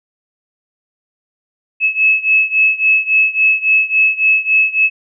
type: beating tone pair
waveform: sine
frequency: 2589 / 2592.6 Hz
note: E7 / E7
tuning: -32 / -29 cents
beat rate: 3.6 Hz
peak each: -12 / -14 dBFS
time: 1.8-4.9 s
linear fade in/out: 50 ms
effects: none